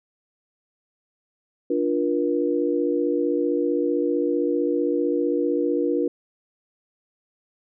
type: chord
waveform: sine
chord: Bb major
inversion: first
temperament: equal with one note detuned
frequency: 293.7 / 349.2 / 478.4 Hz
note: D4 / F4 / Bb4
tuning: 0 / 0 / +45 cents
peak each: -24 dBFS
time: 1.7-6.08 s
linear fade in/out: 5 ms
effects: none